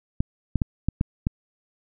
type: clicks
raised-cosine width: 5 ms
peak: -9 dBFS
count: 6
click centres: 0.205 / 0.557 / 0.618 / 0.886 / 1.011 / 1.269 s
effects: none